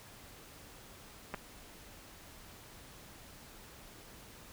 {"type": "clicks", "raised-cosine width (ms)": 0.5, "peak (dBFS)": [-23, -24], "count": 2, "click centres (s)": [1.34, 1.345], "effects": ["pink hiss -54 dBFS RMS until 4.52 s"]}